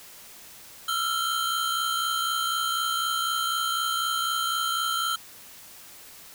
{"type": "tone cluster", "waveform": "square", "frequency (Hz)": [1320, 1384, 3135], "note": ["E6", "F6", "G7"], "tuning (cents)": [2, -16, -1], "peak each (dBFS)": -30, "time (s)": [0.88, 5.16], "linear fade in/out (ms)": 5, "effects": ["white hiss -47 dBFS RMS until 6.34 s"]}